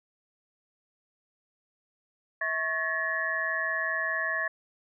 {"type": "tone cluster", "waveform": "sine", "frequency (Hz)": [649, 1099, 1716, 1881], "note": ["E5", "C#6", "A6", "A#6"], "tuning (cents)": [-27, -15, -44, 15], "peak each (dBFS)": [-36, -36, -29, -33], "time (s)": [2.41, 4.48], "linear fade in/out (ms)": 5, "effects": []}